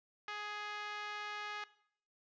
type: tone with band-pass filter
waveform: 5% pulse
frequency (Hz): 417.2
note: G#4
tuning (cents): +8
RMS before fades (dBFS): -43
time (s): 0.28-1.64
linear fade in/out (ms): 2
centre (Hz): 1300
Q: 1.1
effects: noise-tail reverb RT60 0.6 s tail -18 dB re dry + resampled to 16000 Hz